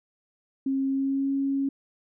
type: tone with pitch glide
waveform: sine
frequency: 269.9 to 274.5 Hz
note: C#4 to C#4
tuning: -46 to -17 cents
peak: -23 dBFS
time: 0.66-1.69 s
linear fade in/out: 5 ms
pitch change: +29 cents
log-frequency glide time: 0.88-1.32 s
effects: none